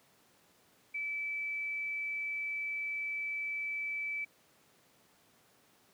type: tone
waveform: sine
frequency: 2310 Hz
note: D7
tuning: 29 cents flat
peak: -34 dBFS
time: 0.94-4.25 s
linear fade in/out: 10 ms
effects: pink hiss -66 dBFS RMS until 5.93 s + high-pass 150 Hz 12 dB/octave